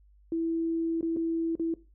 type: tone with dropouts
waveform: sine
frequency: 329.6 Hz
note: E4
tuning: in tune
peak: -26 dBFS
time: 0.32-1.74 s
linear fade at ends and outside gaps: 2 ms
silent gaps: 1.01-1.028 / 1.164-1.169 / 1.554-1.596 s
effects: noise-tail reverb RT60 0.3 s tail -18 dB re dry + added 50 Hz sine -56 dBFS peak until 1.94 s